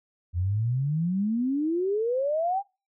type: exponential sweep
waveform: sine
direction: up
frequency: 83.9 to 814 Hz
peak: -23 dBFS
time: 0.33-2.63 s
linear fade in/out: 50 ms
effects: noise-tail reverb RT60 0.3 s tail -25 dB re dry